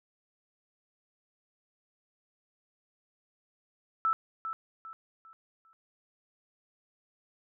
sine tone with echo, 1318.5 Hz, E6, in tune, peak -24 dBFS, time 4.05-4.13 s, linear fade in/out 0 ms, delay 400 ms, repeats 4, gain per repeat -9 dB, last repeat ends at 5.73 s, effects none

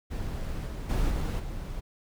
brown noise with level steps, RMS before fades -33 / -35 / -26 / -29 / -36 dBFS, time 0.1-1.81 s, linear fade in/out 20 ms, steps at 0.66 / 0.89 / 1.1 / 1.39 s, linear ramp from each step 10 ms, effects none

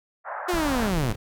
pink band-pass noise, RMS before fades -33 dBFS, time 0.24-0.92 s, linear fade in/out 50 ms, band 590 to 1700 Hz, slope 48 dB/octave
sawtooth linear sweep, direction down, 370 to 98 Hz, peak -19 dBFS, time 0.48-1.13 s, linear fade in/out 10 ms
brown noise with tremolo, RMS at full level -29 dBFS, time 0.53-1.16 s, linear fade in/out 10 ms, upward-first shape sine, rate 18 Hz, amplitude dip 45%
effects none

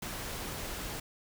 pink noise, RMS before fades -39 dBFS, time 0.02-1 s, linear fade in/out 5 ms, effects none

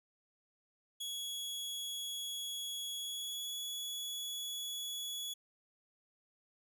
sawtooth tone with pitch glide, 3350 to 3385 Hz, G#7 to G#7, +14 to +32 cents, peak -36 dBFS, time 1-5.34 s, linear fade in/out 10 ms, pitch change +18 cents, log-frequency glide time 2.96-3.55 s, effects none

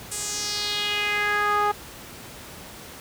sawtooth tone with band-pass filter sweep, 414.2 Hz, G#4, 5 cents flat, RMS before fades -25 dBFS, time 0.11-1.72 s, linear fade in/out 10 ms, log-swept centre 8700 to 990 Hz, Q 2.9, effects pink hiss -41 dBFS RMS until 3 s + high-pass 60 Hz 12 dB/octave

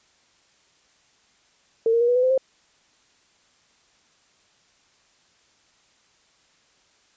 sine tone with pitch steps, 453.1 / 464.8 / 476.7 / 489 / 501.6 / 514.5 / 527.7 Hz, A#4 / A#4 / A#4 / B4 / B4 / C5 / C5, -49 / -5 / +39 / -17 / +27 / -29 / +15 cents, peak -16 dBFS, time 1.86-2.378 s, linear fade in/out 2 ms, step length 74 ms, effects white hiss -61 dBFS RMS until 7.16 s + resampled to 16000 Hz

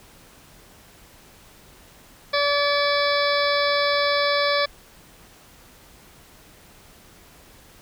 harmonic tone, 575 Hz, D5, 37 cents flat, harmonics 1 / 2 / 3 / 4 / 6 / 7 / 8 / 9, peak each -22 / -25 / -27 / -28 / -30 / -30 / -31 / -32 dBFS, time 2.33-4.66 s, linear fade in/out 10 ms, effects pink hiss -50 dBFS RMS until 7.81 s

